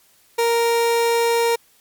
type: tone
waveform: 30% pulse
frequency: 466.2 Hz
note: A#4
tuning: in tune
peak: -13 dBFS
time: 0.38-1.56 s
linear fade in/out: 10 ms
effects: white hiss -56 dBFS RMS until 1.8 s + MP3 96 kbps